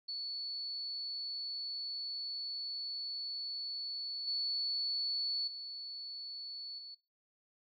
sine tone with level steps, 4435 Hz, C#8, in tune, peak -37 / -32 / -41 / -45 dBFS, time 0.08-6.95 s, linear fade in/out 10 ms, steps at 4.27 / 5.47 / 6.78 s, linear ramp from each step 10 ms, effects noise-tail reverb RT60 0.3 s tail -23 dB re dry

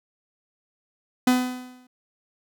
45% pulse tone with exponential decay, 251.5 Hz, B3, 32 cents sharp, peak -14 dBFS, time 1.27-1.87 s, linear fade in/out 5 ms, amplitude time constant 130 ms, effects none

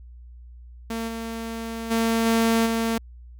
sawtooth tone with level steps, 227.3 Hz, A#3, 43 cents flat, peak -23 / -26 / -16 / -14 / -18 dBFS, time 0.9-2.98 s, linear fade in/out 5 ms, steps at 1.07 / 1.9 / 2.25 / 2.65 s, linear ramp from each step 20 ms, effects added 60 Hz sine -41 dBFS peak until 3.39 s

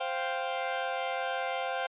sawtooth chord, C suspended fourth, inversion none, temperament equal, 523.3 / 698.5 / 784 Hz, C5 / F5 / G5, 0 / 0 / 0 cents, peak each -31 dBFS, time 0-1.87 s, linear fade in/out 10 ms, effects resampled to 8000 Hz

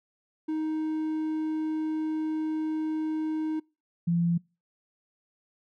triangle / sine tone pair in turn, 312.8 / 170.75 Hz, D#4 / F3, +9 / -39 cents, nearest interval minor seventh, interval 1048 cents, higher first, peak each -25 / -22 dBFS, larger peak second, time 0.48-3.6 / 4.07-4.38 s, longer first, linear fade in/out 10 ms, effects noise-tail reverb RT60 0.3 s tail -26 dB re dry

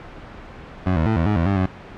20% pulse tone with pitch steps, 92.2 / 79.8 / 110.9 / 82.6 / 105 / 83.7 / 98.6 / 93.4 Hz, F#2 / D#2 / A2 / E2 / G#2 / E2 / G2 / F#2, -6 / +44 / +14 / +4 / +19 / +27 / +11 / +17 cents, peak -12 dBFS, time 0.86-1.66 s, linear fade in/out 5 ms, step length 100 ms, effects pink hiss -38 dBFS RMS until 1.97 s + low-pass 2000 Hz 12 dB/octave

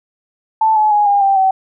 sine tone with pitch steps, 880 / 855.4 / 831.6 / 808.4 / 785.8 / 763.9 Hz, A5 / A5 / G#5 / G#5 / G5 / G5, 0 / -49 / +2 / -47 / +4 / -45 cents, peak -9 dBFS, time 0.61-1.51 s, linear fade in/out 5 ms, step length 150 ms, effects none

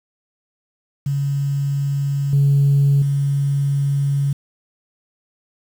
sine tone with level steps, 140.4 Hz, C#3, 22 cents sharp, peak -17 / -10 / -15 dBFS, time 1.06-4.33 s, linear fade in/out 5 ms, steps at 2.33 / 3.02 s, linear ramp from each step 2 ms, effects tanh soft clip ceiling -8 dBFS + 7-bit

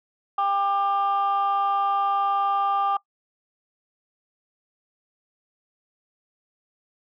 sine tone pair together, 795.6 / 1192 Hz, G5 / D6, +25 / +25 cents, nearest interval perfect fifth, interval 700 cents, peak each -21 dBFS, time 0.38-2.97 s, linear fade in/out 5 ms, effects noise-tail reverb RT60 0.1 s tail -23 dB re dry + tanh soft clip ceiling -16 dBFS

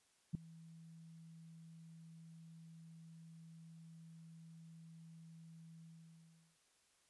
sine tone with ADSR envelope, 163.7 Hz, E3, 12 cents flat, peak -32 dBFS, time 0.33-6.58 s, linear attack 20 ms, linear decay 3 ms, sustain -23 dB, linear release 750 ms, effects white hiss -75 dBFS RMS until 7.09 s + resampled to 24000 Hz

